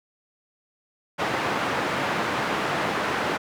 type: band-pass noise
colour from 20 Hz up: white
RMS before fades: -26 dBFS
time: 1.18-3.38 s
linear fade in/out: 20 ms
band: 140 to 1500 Hz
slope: 12 dB/octave
effects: none